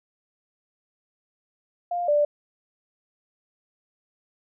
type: tone pair in turn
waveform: sine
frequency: 702 / 588.6 Hz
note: F5 / D5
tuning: +9 / +4 cents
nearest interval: minor third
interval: 305 cents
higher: first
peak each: -24 / -17 dBFS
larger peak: second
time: 1.91-2.08 / 2.08-2.25 s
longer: neither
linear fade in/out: 5 ms
effects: none